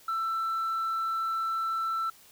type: tone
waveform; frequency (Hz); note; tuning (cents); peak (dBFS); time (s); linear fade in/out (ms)
sine; 1333; E6; +19; -25; 0.08-2.1; 5
effects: tanh soft clip ceiling -26 dBFS + white hiss -56 dBFS RMS until 2.31 s